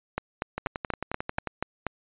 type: two click trains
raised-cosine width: 0.5 ms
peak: -12 / -15 dBFS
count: 8 / 11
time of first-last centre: 0.18-1.867 / 0.58-1.473 s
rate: 4.15 / 11.2 Hz
effects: resampled to 8000 Hz

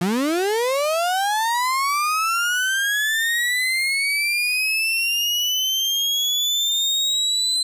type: linear sweep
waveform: 35% pulse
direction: up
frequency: 166.7 to 4075 Hz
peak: -17 dBFS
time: 0.01-7.63 s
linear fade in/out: 5 ms
effects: resampled to 32000 Hz + 9-bit

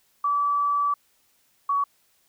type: tone pair in turn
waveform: sine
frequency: 1153 / 1127.3 Hz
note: D6 / C#6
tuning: -32 / +29 cents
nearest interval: unison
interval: 39 cents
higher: first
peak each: -20 / -20 dBFS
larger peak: neither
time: 0.24-0.94 / 1.69-1.84 s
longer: first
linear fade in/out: 5 ms
effects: white hiss -65 dBFS RMS until 2.28 s

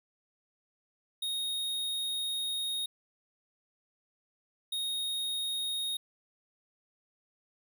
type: tone bursts at uneven times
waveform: square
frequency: 3729 Hz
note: A#7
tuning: in tune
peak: -32 dBFS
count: 2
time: 1.22-2.86 / 4.72-5.97 s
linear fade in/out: 5 ms
effects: none

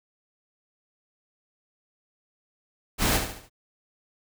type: noise with echo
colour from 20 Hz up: pink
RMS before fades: -23 dBFS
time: 2.98-3.21 s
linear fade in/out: 50 ms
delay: 72 ms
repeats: 4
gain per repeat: -7 dB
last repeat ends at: 3.498 s
effects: none

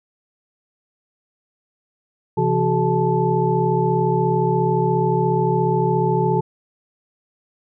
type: tone cluster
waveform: sine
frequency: 132.7 / 169.7 / 374.1 / 428.3 / 874 Hz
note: C3 / F3 / F#4 / A4 / A5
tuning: +25 / -49 / +19 / -47 / -12 cents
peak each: -22 dBFS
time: 2.37-6.41 s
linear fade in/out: 10 ms
effects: none

